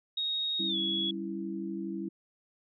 sine tone with pitch glide, 3752 to 3362 Hz, A#7 to G#7, +11 to +20 cents, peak -29 dBFS, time 0.17-1.11 s, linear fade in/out 5 ms, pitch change -191 cents, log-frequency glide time 0.67-0.77 s
sine chord, C# diminished, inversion second, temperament equal, 196 / 277.2 / 329.6 Hz, G3 / C#4 / E4, 0 / 0 / 0 cents, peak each -37 / -42 / -36 dBFS, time 0.59-2.09 s, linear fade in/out 10 ms
effects none

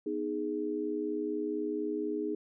sine chord, G# minor, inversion first, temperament equal, 246.9 / 311.1 / 415.3 Hz, B3 / D#4 / G#4, 0 / 0 / 0 cents, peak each -40 / -34 / -34 dBFS, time 0.06-2.35 s, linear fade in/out 5 ms, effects none

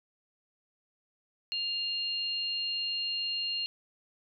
sine tone pair together, 2803 / 4229 Hz, F7 / C8, +6 / +18 cents, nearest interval perfect fifth, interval 712 cents, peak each -33 / -33 dBFS, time 1.52-3.66 s, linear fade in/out 0 ms, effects none

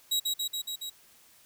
sawtooth tone with echo, 3845 Hz, B7, 47 cents flat, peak -22 dBFS, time 0.11-0.2 s, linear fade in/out 10 ms, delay 140 ms, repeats 5, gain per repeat -2 dB, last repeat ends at 0.9 s, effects white hiss -59 dBFS RMS until 1.45 s

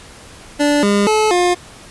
25% pulse tone with pitch steps, 291.6 / 202.9 / 431.3 / 355.4 Hz, D4 / G#3 / A4 / F4, -12 / -40 / -35 / +30 cents, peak -8 dBFS, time 0.59-1.55 s, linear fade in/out 20 ms, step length 240 ms, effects pink hiss -39 dBFS RMS until 1.9 s + resampled to 24000 Hz

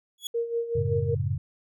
sawtooth tone with exponential growth, 3370 Hz, G#7, 25 cents sharp, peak -23 dBFS, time 0.18-0.27 s, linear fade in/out 2 ms, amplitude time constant 18 ms
sine tone with tremolo, 466.2 Hz, A#4, in tune, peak -23 dBFS, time 0.34-1.15 s, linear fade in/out 10 ms, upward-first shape sine, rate 5.3 Hz, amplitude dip 70%
sine chord, F# minor, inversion none, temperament equal, 92.5 / 110 / 138.59 Hz, F#2 / A2 / C#3, 0 / 0 / 0 cents, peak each -29 dBFS, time 0.75-1.38 s, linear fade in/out 10 ms
effects none

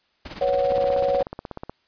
pink noise with tremolo, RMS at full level -35 dBFS, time 0.25-1.23 s, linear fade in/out 5 ms, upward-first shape sine, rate 18 Hz, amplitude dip 70%
sine chord, B suspended second, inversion none, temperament equal, 493.9 / 554.4 / 740 Hz, B4 / C#5 / F#5, 0 / 0 / 0 cents, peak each -25 / -20 / -26 dBFS, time 0.41-1.23 s, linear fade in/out 5 ms
click train, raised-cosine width 1 ms, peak -18 dBFS, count 17, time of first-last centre 0.72-1.696 s, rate 16.4 Hz
effects white hiss -66 dBFS RMS until 1.87 s + resampled to 11025 Hz

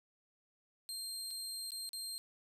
25% pulse tone with dropouts, 4186 Hz, C8, in tune, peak -36 dBFS, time 0.89-2.18 s, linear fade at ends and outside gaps 0 ms, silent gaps 1.306-1.31 / 1.706-1.719 / 1.891-1.932 s, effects none

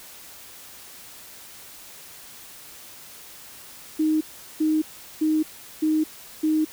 sine tone bursts, 311.1 Hz, D#4, in tune, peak -18 dBFS, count 5, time 3.99-6.65 s, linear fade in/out 10 ms, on 220 ms, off 390 ms, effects white hiss -44 dBFS RMS until 6.72 s

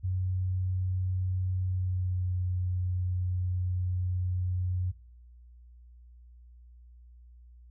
sine tone with pitch glide, 92.5 to 90.86 Hz, F#2 to F#2, 0 to -31 cents, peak -27 dBFS, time 0.03-4.92 s, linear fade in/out 20 ms, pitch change -31 cents, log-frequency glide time 1.66-2.34 s, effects noise-tail reverb RT60 0.6 s tail -22 dB re dry + added 60 Hz sine -50 dBFS peak until 7.7 s

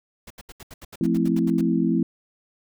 pink noise bursts, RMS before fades -41 dBFS, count 13, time 0.27-1.612 s, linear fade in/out 5 ms, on 34 ms, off 75 ms
sine chord, F major seventh, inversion none, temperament equal, 174.61 / 220 / 261.6 / 329.6 Hz, F3 / A3 / C4 / E4, 0 / 0 / 0 / 0 cents, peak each -24 dBFS, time 1.01-2.03 s, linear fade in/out 2 ms
effects none

